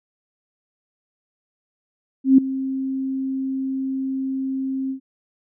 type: tone with ADSR envelope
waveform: sine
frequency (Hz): 266.1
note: C4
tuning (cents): +29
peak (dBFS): -6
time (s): 2.24-5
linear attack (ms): 140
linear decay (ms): 6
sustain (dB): -16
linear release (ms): 97
effects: none